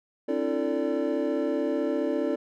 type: tone cluster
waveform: triangle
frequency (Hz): 268.4 / 303 / 338 / 446.6 / 580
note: C4 / D#4 / E4 / A4 / D5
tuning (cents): +44 / -46 / +43 / +26 / -22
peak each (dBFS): -29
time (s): 0.28-2.36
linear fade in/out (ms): 10
effects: none